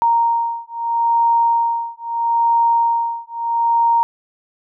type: beating tone pair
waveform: sine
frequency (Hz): 930 / 930.77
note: A#5 / A#5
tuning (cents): -4 / -3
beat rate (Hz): 0.77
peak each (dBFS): -17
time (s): 0.02-4.03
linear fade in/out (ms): 0
effects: none